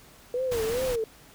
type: tone with vibrato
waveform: sine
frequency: 479 Hz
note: A#4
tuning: 47 cents sharp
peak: -25 dBFS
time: 0.34-1.04 s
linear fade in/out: 2 ms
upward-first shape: sine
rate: 2.5 Hz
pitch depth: 150 cents each way
type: noise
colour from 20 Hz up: pink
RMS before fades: -35 dBFS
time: 0.51-0.96 s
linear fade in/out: 10 ms
effects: pink hiss -53 dBFS RMS until 1.34 s